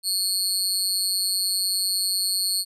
25% pulse tone with amplitude modulation, 4369 Hz, C#8, 26 cents flat, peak -13 dBFS, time 0.03-2.65 s, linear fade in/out 50 ms, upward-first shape sine, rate 190 Hz, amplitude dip 95%, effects none

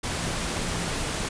sine tone in noise, 168.9 Hz, E3, 42 cents sharp, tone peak -36 dBFS, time 0.14-0.89 s, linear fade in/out 10 ms, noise pink, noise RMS -29 dBFS, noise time 0.03-1.29 s, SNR -10 dB, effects resampled to 22050 Hz

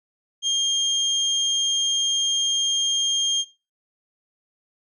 35% pulse tone, 3211 Hz, G7, 41 cents sharp, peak -17 dBFS, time 0.42-3.45 s, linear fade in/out 50 ms, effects noise-tail reverb RT60 0.3 s tail -21 dB re dry + resampled to 24000 Hz

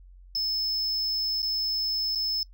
triangle tone with dropouts, 5230 Hz, E8, 15 cents flat, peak -24 dBFS, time 0.35-2.43 s, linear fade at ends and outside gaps 1 ms, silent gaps 1.42-1.428 / 2.15-2.156 s, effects noise-tail reverb RT60 0.1 s tail -20 dB re dry + added 45 Hz sine -47 dBFS peak until 2.53 s

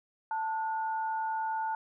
sine tone pair together, 884.6 / 1447 Hz, A5 / F#6, +9 / -39 cents, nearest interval major sixth, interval 852 cents, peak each -30 / -40 dBFS, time 0.31-1.75 s, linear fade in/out 2 ms, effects none

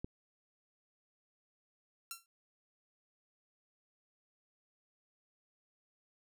click, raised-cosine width 3 ms, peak -27 dBFS, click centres 0.045 s
5% pulse tone with exponential decay, 1359 Hz, F6, 48 cents flat, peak -27 dBFS, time 2.11-2.26 s, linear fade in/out 1 ms, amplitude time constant 31 ms
effects none

